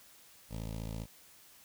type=tone with notch filter; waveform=15% pulse; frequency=55 Hz; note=A1; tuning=in tune; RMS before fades=-40 dBFS; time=0.49-1.07 s; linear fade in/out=50 ms; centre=1500 Hz; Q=0.85; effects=white hiss -59 dBFS RMS until 1.64 s